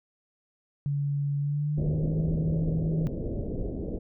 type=tone with pitch glide; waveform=sine; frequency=142.6 to 160.06 Hz; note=C#3 to D#3; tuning=+49 to +49 cents; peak=-25 dBFS; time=0.86-3.07 s; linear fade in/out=0 ms; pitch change=+200 cents; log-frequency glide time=1.39-2.25 s
type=low-pass noise; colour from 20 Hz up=pink; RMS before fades=-32 dBFS; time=1.77-3.99 s; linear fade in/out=10 ms; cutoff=570 Hz; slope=48 dB/octave
effects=none